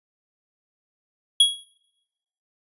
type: tone with exponential decay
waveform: square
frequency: 3322 Hz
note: G#7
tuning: in tune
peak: -10 dBFS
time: 1.4-1.64 s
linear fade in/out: 5 ms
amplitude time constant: 51 ms
effects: noise-tail reverb RT60 1.0 s tail -26 dB re dry + resampled to 24000 Hz